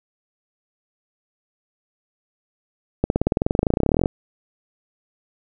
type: accelerating click train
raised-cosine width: 2 ms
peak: -4 dBFS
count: 28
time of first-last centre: 3.04-4.058 s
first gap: 61 ms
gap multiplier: 0.96
effects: none